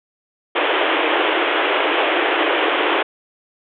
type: band-pass noise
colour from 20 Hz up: pink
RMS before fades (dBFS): -18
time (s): 0.55-3.03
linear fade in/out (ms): 10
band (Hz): 300 to 3400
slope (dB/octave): 96
effects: none